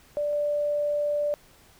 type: tone pair in turn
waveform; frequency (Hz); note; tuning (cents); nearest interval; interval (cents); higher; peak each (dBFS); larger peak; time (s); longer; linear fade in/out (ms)
sine; 587.3 / 587.3; D5 / D5; 0 / 0; unison; 0; neither; -24 / -23; second; 0.17-0.33 / 0.33-1.34; second; 0
effects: pink hiss -56 dBFS RMS until 1.79 s